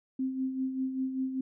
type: tone with tremolo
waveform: sine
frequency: 262.2 Hz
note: C4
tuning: 4 cents sharp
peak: -27 dBFS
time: 0.19-1.41 s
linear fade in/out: 5 ms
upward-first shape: sine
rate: 5.1 Hz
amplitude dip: 55%
effects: none